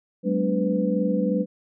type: tone cluster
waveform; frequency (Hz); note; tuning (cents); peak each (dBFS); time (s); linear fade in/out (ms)
sine; 190.3 / 213.2 / 247.2 / 292.1 / 500; F#3 / G#3 / B3 / D4 / B4; +49 / +46 / +2 / -9 / +21; -24 / -26 / -33 / -28 / -26; 0.23-1.46; 50
effects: none